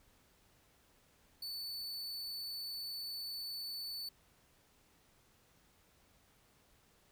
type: tone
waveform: 45% pulse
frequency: 4485 Hz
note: C#8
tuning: 19 cents sharp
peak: -40 dBFS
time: 1.42-4.09 s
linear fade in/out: 5 ms
effects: pink hiss -69 dBFS RMS until 7.11 s